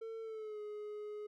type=tone with pitch glide; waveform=triangle; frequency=450 to 419.9 Hz; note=A4 to G#4; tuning=+39 to +19 cents; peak=-40 dBFS; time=0.01-1.27 s; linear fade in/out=10 ms; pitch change=-120 cents; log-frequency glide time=0.21-0.6 s; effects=none